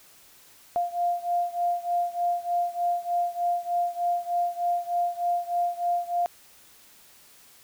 sine beating tone pair, 698.5 / 701.8 Hz, F5 / F5, 0 / +8 cents, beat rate 3.3 Hz, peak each -26 / -28 dBFS, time 0.76-6.26 s, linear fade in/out 0 ms, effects white hiss -54 dBFS RMS until 7.63 s

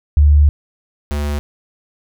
sine / square tone pair in turn, 73.42 / 73.1 Hz, D2 / D2, 0 / -7 cents, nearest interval unison, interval 7 cents, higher first, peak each -6 / -18 dBFS, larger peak first, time 0.17-0.49 / 1.11-1.39 s, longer first, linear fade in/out 0 ms, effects none

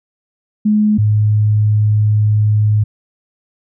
sine tone pair in turn, 211.5 / 106.09 Hz, G#3 / G#2, +32 / +37 cents, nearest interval octave, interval 1195 cents, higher first, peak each -9 / -9 dBFS, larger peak neither, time 0.65-0.98 / 0.98-2.84 s, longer second, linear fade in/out 10 ms, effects none

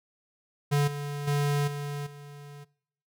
square tone with level steps, 144.3 Hz, D3, 30 cents flat, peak -22 / -32 / -24 / -32 / -43 dBFS, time 0.71-2.65 s, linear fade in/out 20 ms, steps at 0.87 / 1.27 / 1.67 / 2.06 s, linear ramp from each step 10 ms, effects noise-tail reverb RT60 0.7 s tail -23 dB re dry

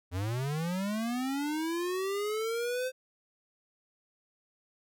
square linear sweep, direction up, 84.7 to 520 Hz, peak -31 dBFS, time 0.11-2.92 s, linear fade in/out 50 ms, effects none

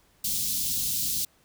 white band-stop noise, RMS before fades -28 dBFS, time 0.24-1.25 s, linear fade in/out 5 ms, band 240 to 3600 Hz, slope 24 dB/octave, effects pink hiss -63 dBFS RMS until 1.44 s

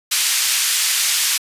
white band-pass noise, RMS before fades -18 dBFS, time 0.11-1.38 s, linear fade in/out 10 ms, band 2000 to 9200 Hz, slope 12 dB/octave, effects resampled to 32000 Hz

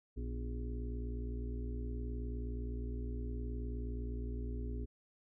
harmonic tone with a mistuned harmonic, 59.3 Hz, A#1, 30 cents sharp, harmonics 1 / 2 / 4 / 5 / 6 / 7, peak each -38 / -47 / -47 / -54 / -54 / -51 dBFS, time 0.16-4.86 s, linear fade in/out 20 ms, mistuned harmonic 4, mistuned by +77 cents, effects none

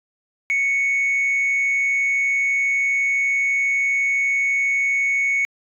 sine tone with frequency modulation, 2217 Hz, C#7, in tune, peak -15 dBFS, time 0.5-5.45 s, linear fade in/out 0 ms, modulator 189 Hz, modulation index 0.2, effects tanh soft clip ceiling -15 dBFS

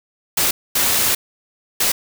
white noise bursts at uneven times, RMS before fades -17 dBFS, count 3, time 0.37-0.51 / 0.75-1.15 / 1.8-1.92 s, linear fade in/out 5 ms, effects none

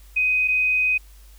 sine tone pair in turn, 2507 / 2507 Hz, D#7 / D#7, +12 / +12 cents, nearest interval unison, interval 0 cents, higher neither, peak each -17 dBFS, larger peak neither, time 0.16-0.48 / 0.48-0.98 s, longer second, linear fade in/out 10 ms, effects added 50 Hz sine -44 dBFS peak until 1.38 s + white hiss -55 dBFS RMS until 1.38 s

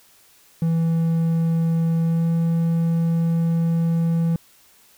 triangle tone with pitch glide, 164.81 to 166.24 Hz, E3 to E3, 0 to +15 cents, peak -15 dBFS, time 0.62-4.36 s, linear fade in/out 2 ms, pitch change +15 cents, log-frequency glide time 2.02-2.28 s, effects white hiss -54 dBFS RMS until 4.97 s

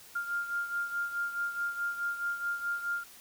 sine beating tone pair, 1400 / 1404.7 Hz, F6 / F6, +4 / +10 cents, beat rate 4.7 Hz, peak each -32 / -38 dBFS, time 0.15-3.04 s, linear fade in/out 10 ms, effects white hiss -53 dBFS RMS until 3.2 s

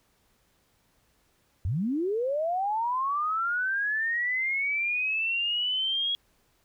sine linear sweep, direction up, 75.2 to 3322 Hz, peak -25 dBFS, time 1.65-6.15 s, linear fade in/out 0 ms, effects pink hiss -68 dBFS RMS until 6.64 s

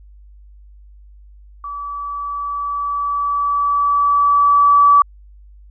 sine tone with level ramp, 1150 Hz, D6, 37 cents flat, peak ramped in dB -25 to -6 dBFS, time 1.64-5.02 s, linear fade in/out 2 ms, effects added 50 Hz sine -40 dBFS peak until 5.7 s

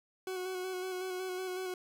40% pulse tone with vibrato, 370 Hz, F#4, in tune, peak -35 dBFS, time 0.27-1.74 s, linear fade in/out 2 ms, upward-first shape square, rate 5.4 Hz, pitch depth 21 cents each way, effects none

